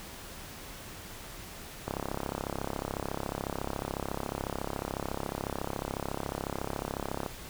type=click train; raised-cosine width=1 ms; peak=-18 dBFS; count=184; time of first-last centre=1.88-7.262 s; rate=34 Hz; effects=pink hiss -45 dBFS RMS until 7.49 s